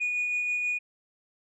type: tone with tremolo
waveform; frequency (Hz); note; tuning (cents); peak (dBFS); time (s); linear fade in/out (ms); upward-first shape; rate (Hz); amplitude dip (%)
sine; 2458; D#7; -22; -23; 0-0.79; 20; sine; 6.2; 30
effects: tanh soft clip ceiling -23 dBFS